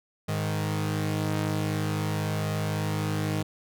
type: tone pair together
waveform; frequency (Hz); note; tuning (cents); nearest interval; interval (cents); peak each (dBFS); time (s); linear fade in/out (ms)
sawtooth; 103.83 / 155.97; G#2 / D#3; 0 / +5; perfect fifth; 705; -25; 0.28-3.43; 10
effects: none